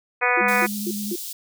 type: harmonic tone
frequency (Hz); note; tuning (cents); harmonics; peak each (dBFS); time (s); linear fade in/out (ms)
246.5; B3; -3; 2 / 3 / 4 / 5 / 6 / 7 / 8 / 9 / 10; -26 / -26 / -26 / -26 / -26 / -26 / -26 / -26 / -26; 0.21-0.67; 20
type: tone bursts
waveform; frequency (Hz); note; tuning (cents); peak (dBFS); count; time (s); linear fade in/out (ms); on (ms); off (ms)
sine; 349.5; F4; +1; -24; 4; 0.37-1.158; 5; 47; 200
type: tone with vibrato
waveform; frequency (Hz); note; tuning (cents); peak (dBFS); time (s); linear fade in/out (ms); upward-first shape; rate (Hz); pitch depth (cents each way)
sine; 206.7; G#3; -8; -27; 0.4-1.14; 20; triangle; 12; 34
type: high-pass noise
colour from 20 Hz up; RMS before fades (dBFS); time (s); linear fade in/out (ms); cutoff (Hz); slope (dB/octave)
white; -33; 0.48-1.33; 5; 3600; 24
effects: none